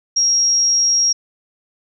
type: tone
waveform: sine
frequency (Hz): 5610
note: F8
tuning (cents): +7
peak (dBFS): -12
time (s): 0.16-1.13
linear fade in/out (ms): 10
effects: none